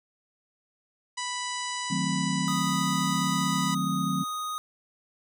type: harmonic tone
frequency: 987.8 Hz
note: B5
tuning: in tune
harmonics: 1 / 2 / 3 / 4 / 5 / 6 / 7 / 8 / 9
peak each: -34 / -37 / -39 / -40 / -41 / -42 / -42 / -43 / -44 dBFS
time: 1.17-3.75 s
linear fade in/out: 10 ms
type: chord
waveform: sine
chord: D# diminished seventh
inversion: none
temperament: equal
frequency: 155.56 / 185 / 220 / 261.6 Hz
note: D#3 / F#3 / A3 / C4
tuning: 0 / 0 / 0 / 0 cents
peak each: -32 / -29 / -34 / -32 dBFS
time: 1.9-4.24 s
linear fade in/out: 10 ms
type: tone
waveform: square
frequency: 1244.5 Hz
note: D#6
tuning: in tune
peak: -31 dBFS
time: 2.48-4.58 s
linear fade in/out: 0 ms
effects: none